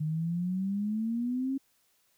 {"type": "exponential sweep", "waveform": "sine", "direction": "up", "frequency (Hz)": [151.2, 273.5], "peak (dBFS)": -28, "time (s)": [0, 1.58], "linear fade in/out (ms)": 10, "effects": ["white hiss -70 dBFS RMS until 2.17 s"]}